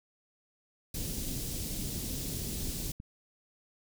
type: band-stop noise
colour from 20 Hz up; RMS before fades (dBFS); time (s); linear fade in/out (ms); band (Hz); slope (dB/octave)
pink; -36; 0.94-2.92; 5; 300 to 4800; 12
type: click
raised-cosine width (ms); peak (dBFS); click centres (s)
5; -31; 3.001
effects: none